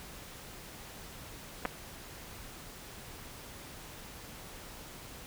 clicks, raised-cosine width 0.5 ms, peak -17 dBFS, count 2, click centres 1.652 / 1.656 s, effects pink hiss -48 dBFS RMS until 5.26 s

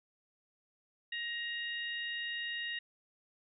harmonic tone, 940 Hz, A#5, 14 cents sharp, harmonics 2 / 3 / 4, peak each -38 / -41 / -45 dBFS, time 1.12-2.79 s, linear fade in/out 5 ms, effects none

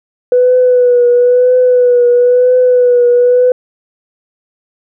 sine tone with vibrato, 493.9 Hz, B4, in tune, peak -4 dBFS, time 0.32-3.52 s, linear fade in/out 2 ms, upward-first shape triangle, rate 1 Hz, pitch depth 40 cents each way, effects tanh soft clip ceiling 0 dBFS

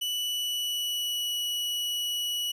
40% pulse tone with pitch glide, 2966 to 2935 Hz, F#7 to F#7, +4 to -15 cents, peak -27 dBFS, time 0.01-2.52 s, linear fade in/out 10 ms, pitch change -19 cents, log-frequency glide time 0.11-1.4 s, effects none

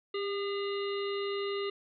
harmonic tone with a mistuned harmonic, 405.6 Hz, G#4, 41 cents flat, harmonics 1 / 3 / 5 / 7 / 9 / 10, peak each -32 / -41 / -44 / -43 / -47 / -48 dBFS, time 0.14-1.7 s, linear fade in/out 5 ms, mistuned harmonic 1, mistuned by -27 cents, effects none

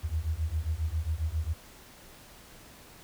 sine beating tone pair, 75.7 / 83.1 Hz, D#2 / E2, -47 / +15 cents, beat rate 7.4 Hz, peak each -31 / -31 dBFS, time 0.03-1.54 s, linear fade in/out 20 ms, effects pink hiss -52 dBFS RMS until 3.03 s

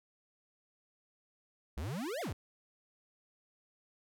square exponential two-way sweep, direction up then down, 60.7 to 740 to 66.3 Hz, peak -37 dBFS, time 1.77-2.33 s, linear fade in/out 5 ms, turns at 2.21 s, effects none

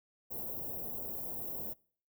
white band-stop noise, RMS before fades -40 dBFS, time 0.3-1.74 s, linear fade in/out 20 ms, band 690 to 15000 Hz, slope 24 dB/octave, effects noise-tail reverb RT60 0.5 s tail -24 dB re dry

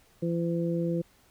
harmonic tone, 169.3 Hz, E3, 46 cents sharp, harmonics 1 / 2 / 3, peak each -28 / -31 / -33 dBFS, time 0.22-1.02 s, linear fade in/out 10 ms, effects pink hiss -62 dBFS RMS until 1.3 s

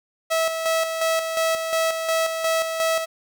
sawtooth tone with tremolo, 650 Hz, E5, 24 cents flat, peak -15 dBFS, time 0.3-3.06 s, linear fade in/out 20 ms, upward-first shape square, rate 2.8 Hz, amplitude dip 50%, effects none

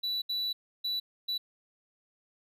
triangle tone bursts at uneven times, 3951 Hz, B7, in tune, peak -28 dBFS, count 4, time 0.03-0.22 / 0.29-0.53 / 0.84-1 / 1.28-1.38 s, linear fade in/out 10 ms, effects none

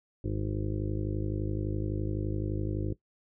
harmonic tone, 51.8 Hz, G#1, 4 cents flat, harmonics 1 / 2 / 3 / 4 / 6 / 7 / 8 / 9 / 10, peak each -35 / -33 / -41 / -42 / -37 / -38 / -47 / -49 / -47 dBFS, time 0.24-2.93 s, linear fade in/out 5 ms, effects noise-tail reverb RT60 0.1 s tail -17 dB re dry

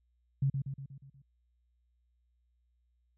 sine tone with echo, 136.7 Hz, C#3, 24 cents flat, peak -25 dBFS, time 0.42-0.5 s, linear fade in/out 5 ms, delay 120 ms, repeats 6, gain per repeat -5 dB, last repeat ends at 1.22 s, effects added 60 Hz sine -70 dBFS peak until 3.17 s

